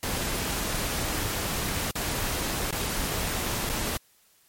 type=noise with dropouts; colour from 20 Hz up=pink; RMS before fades=-29 dBFS; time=0.03-3.97 s; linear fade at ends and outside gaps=0 ms; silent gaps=1.91-1.955 / 2.708-2.726 / 3.692-3.698 s; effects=white hiss -62 dBFS RMS until 4.48 s + MP3 64 kbps